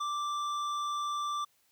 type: tone with hard clipping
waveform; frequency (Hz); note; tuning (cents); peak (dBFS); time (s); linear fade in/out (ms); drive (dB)
sine; 1174.7; D6; 0; -33; 0-1.45; 10; 10
effects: white hiss -70 dBFS RMS until 1.71 s